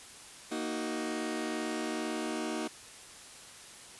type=chord; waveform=sawtooth; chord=D# minor; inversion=second; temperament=just; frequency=233.3 / 311.1 / 373.4 Hz; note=A#3 / D#4 / F#4; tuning=+2 / 0 / +16 cents; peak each=-34 / -32 / -35 dBFS; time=0.51-2.68 s; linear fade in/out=10 ms; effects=white hiss -50 dBFS RMS until 3.99 s + resampled to 24000 Hz